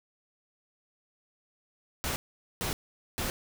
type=noise bursts; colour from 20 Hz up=pink; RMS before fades=-32 dBFS; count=3; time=2.04-3.3 s; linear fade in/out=0 ms; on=120 ms; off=450 ms; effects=none